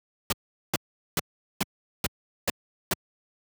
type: noise bursts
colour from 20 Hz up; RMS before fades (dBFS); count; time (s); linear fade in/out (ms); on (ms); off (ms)
pink; -24; 7; 0.3-2.935; 2; 25; 410
effects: high-pass 100 Hz 12 dB/octave